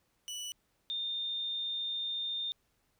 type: tone pair in turn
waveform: 25% pulse / sine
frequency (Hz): 2960 / 3627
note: F#7 / A#7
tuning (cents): 0 / -48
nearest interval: major third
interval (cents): 352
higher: second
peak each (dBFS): -35 / -33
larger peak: second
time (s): 0.28-0.52 / 0.9-2.52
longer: second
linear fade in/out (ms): 0
effects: pink hiss -75 dBFS RMS until 2.99 s